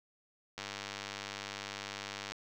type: click train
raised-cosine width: 0.2 ms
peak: -22 dBFS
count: 175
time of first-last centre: 0.58-2.32 s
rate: 100 Hz
effects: none